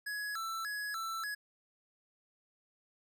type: tone with vibrato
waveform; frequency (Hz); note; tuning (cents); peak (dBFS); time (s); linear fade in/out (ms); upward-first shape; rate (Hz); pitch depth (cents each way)
square; 1495; F#6; +17; -37; 0.06-1.35; 10; square; 1.7; 200
effects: none